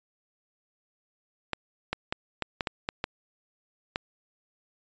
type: clicks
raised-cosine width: 0.3 ms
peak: -12 dBFS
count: 9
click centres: 1.533 / 1.93 / 2.125 / 2.423 / 2.608 / 2.672 / 2.889 / 3.041 / 3.959 s
effects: resampled to 16000 Hz